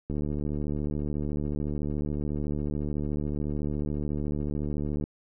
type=click train; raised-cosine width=3 ms; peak=-19 dBFS; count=366; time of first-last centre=0.1-5.039 s; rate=73.9 Hz; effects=none